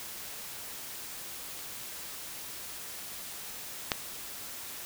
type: clicks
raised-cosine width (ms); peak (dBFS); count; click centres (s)
0.2; -27 / -8; 2; 1.591 / 3.918
effects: white hiss -42 dBFS RMS until 4.85 s